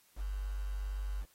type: tone with quantisation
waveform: sine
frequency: 49 Hz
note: G1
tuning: in tune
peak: -34 dBFS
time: 0.16-1.26 s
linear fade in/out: 50 ms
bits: 9
effects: white hiss -67 dBFS RMS until 1.34 s + AAC 48 kbps